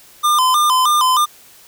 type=tone with vibrato; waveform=square; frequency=1108.7 Hz; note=C#6; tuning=in tune; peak=-12 dBFS; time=0.23-1.26 s; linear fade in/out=20 ms; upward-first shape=square; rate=3.2 Hz; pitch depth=140 cents each way; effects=white hiss -45 dBFS RMS until 1.67 s